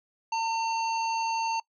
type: harmonic tone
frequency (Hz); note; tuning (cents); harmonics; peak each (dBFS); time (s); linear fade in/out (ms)
906; A#5; -50; 1 / 3 / 5 / 7; -26 / -36 / -40 / -43; 0.32-1.6; 5
effects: noise-tail reverb RT60 0.1 s tail -23 dB re dry